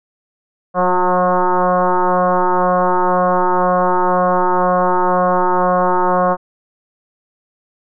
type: tone with frequency modulation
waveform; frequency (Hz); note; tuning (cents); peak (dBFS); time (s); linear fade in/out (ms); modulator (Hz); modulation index
sine; 180; F#3; -47; -11; 0.74-6.37; 50; 181; 5.9
effects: none